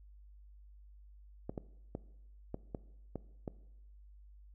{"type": "clicks", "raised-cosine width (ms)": 2, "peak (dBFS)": -25, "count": 7, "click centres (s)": [1.495, 1.578, 1.951, 2.544, 2.748, 3.157, 3.478], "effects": ["noise-tail reverb RT60 0.9 s tail -19 dB re dry", "added 50 Hz sine -54 dBFS peak until 4.54 s"]}